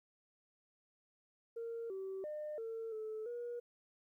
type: tone with pitch steps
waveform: sine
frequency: 461.9 / 383.7 / 604 / 452 / 435 / 479.1 Hz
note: A#4 / G4 / D5 / A4 / A4 / A#4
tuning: -16 / -37 / +48 / +47 / -20 / +47 cents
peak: -39 dBFS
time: 1.56-3.6 s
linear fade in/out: 10 ms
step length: 340 ms
effects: tanh soft clip ceiling -37 dBFS + 13-bit